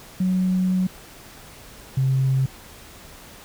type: tone pair in turn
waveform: sine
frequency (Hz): 185 / 132.83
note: F#3 / C3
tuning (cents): 0 / +26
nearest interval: tritone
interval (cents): 574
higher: first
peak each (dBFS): -17 / -16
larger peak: second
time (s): 0.2-0.87 / 1.97-2.46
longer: first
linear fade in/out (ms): 5
effects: tanh soft clip ceiling -12 dBFS + pink hiss -44 dBFS RMS until 3.44 s